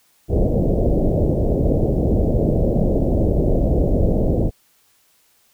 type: low-pass noise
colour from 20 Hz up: pink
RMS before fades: -17 dBFS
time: 0.28-4.51 s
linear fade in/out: 50 ms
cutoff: 630 Hz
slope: 48 dB/octave
effects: white hiss -59 dBFS RMS until 5.53 s